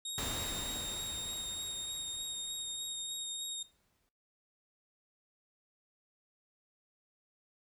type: tone with vibrato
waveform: 25% pulse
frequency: 3729 Hz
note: A#7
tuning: in tune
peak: -33 dBFS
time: 0.05-3.63 s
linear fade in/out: 5 ms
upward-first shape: triangle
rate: 3.3 Hz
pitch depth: 19 cents each way
type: noise with exponential decay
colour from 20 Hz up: pink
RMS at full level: -38 dBFS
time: 0.18-4.09 s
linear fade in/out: 0 ms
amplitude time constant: 850 ms
effects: noise-tail reverb RT60 0.3 s tail -18 dB re dry